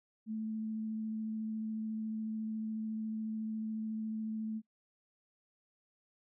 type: tone with vibrato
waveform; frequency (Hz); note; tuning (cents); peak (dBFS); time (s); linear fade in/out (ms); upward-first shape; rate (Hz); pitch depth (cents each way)
sine; 218.9; A3; -9; -35; 0.26-4.62; 50; sine; 14; 10
effects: noise-tail reverb RT60 0.1 s tail -24 dB re dry